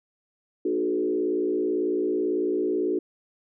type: tone with frequency modulation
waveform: sine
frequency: 365.7 Hz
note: F#4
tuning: 20 cents flat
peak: -22 dBFS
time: 0.65-2.99 s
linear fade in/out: 5 ms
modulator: 58.1 Hz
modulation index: 1.2
effects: none